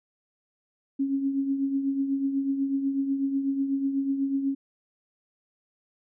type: tone with tremolo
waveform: sine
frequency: 274 Hz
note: C#4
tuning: 20 cents flat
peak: -21 dBFS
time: 0.99-4.55 s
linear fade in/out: 10 ms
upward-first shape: triangle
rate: 8.1 Hz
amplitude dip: 60%
effects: none